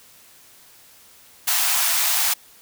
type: high-pass noise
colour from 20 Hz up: white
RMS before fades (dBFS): -20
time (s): 1.47-2.34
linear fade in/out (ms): 10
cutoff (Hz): 660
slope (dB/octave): 96
effects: white hiss -50 dBFS RMS until 2.61 s